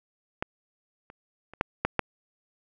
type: clicks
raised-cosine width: 0.5 ms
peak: -13 / -30 / -29 / -8 / -8 / -7 dBFS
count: 6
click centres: 0.425 / 1.101 / 1.536 / 1.611 / 1.85 / 1.993 s
effects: none